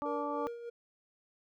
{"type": "harmonic tone", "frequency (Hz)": 291, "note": "D4", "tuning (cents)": -16, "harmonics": [1, 2, 3, 4], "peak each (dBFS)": [-39, -39, -39, -39], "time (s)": [0.02, 0.47], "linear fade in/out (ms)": 0}
{"type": "tone with tremolo", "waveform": "triangle", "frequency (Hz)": 471.4, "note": "A#4", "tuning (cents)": 19, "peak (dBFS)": -34, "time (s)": [0.05, 0.7], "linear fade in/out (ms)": 10, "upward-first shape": "sine", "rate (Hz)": 3.2, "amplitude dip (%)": 60}
{"effects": []}